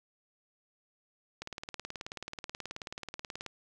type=click train; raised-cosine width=0.2 ms; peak=-22 dBFS; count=39; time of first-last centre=1.42-3.463 s; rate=18.6 Hz; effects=none